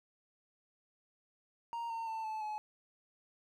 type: tone with pitch steps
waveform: triangle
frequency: 932.3 / 911.5 / 891.2 / 871.4 / 852 Hz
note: A#5 / A#5 / A5 / A5 / G#5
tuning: 0 / -39 / +22 / -17 / +44 cents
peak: -35 dBFS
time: 1.73-2.58 s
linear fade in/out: 0 ms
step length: 170 ms
effects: none